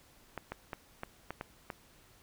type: clicks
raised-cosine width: 0.5 ms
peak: -23 dBFS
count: 7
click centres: 0.377 / 0.52 / 0.732 / 1.034 / 1.306 / 1.411 / 1.702 s
effects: pink hiss -62 dBFS RMS until 2.22 s